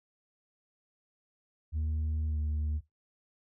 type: tone with pitch glide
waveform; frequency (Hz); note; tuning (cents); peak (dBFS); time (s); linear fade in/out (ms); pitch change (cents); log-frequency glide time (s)
sine; 77.78 to 75.83; D#2 to D#2; 0 to -44; -26; 1.72-2.81; 50; -44; 2.28-2.37
effects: noise-tail reverb RT60 0.2 s tail -20 dB re dry + tanh soft clip ceiling -28 dBFS